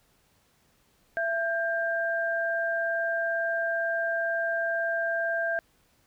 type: tone pair together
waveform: sine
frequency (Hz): 669 / 1591.2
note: E5 / G6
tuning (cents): +25 / +25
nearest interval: octave + minor third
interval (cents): 1500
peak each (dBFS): -28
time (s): 1.17-5.59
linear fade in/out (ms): 0
effects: pink hiss -66 dBFS RMS until 6.06 s